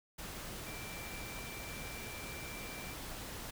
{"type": "tone in noise", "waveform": "sine", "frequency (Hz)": 2349, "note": "D7", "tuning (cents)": 0, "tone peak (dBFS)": -49, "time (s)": [0.66, 2.94], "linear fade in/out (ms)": 10, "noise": "pink", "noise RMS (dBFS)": -45, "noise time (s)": [0.18, 3.51], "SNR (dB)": -7, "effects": []}